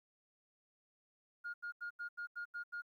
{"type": "tone bursts", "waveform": "sine", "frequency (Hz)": 1423, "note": "F6", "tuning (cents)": 32, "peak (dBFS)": -39, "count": 8, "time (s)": [1.44, 2.821], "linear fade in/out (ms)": 20, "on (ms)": 100, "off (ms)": 83, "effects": ["tanh soft clip ceiling -37 dBFS", "13-bit"]}